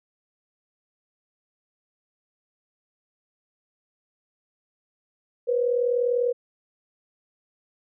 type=tone pair together; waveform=sine; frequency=483.2 / 523.3 Hz; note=B4 / C5; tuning=-38 / 0 cents; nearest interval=minor second; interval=138 cents; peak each=-21 / -27 dBFS; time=5.47-6.33 s; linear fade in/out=20 ms; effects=none